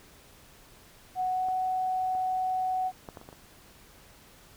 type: tone with pitch glide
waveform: sine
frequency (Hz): 740 to 745.1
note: F#5 to F#5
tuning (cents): 0 to +12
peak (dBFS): -26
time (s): 1.15-2.92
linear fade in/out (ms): 50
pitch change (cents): +12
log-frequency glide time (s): 1.31-1.48
type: clicks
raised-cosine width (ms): 1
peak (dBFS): -32 / -33 / -26 / -27 / -34 / -31 / -33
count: 7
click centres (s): 1.486 / 2.151 / 3.088 / 3.172 / 3.214 / 3.289 / 3.328
effects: pink hiss -55 dBFS RMS until 4.56 s